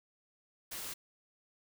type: noise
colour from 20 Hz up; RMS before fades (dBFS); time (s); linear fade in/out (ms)
white; -42; 0.71-0.94; 10
effects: none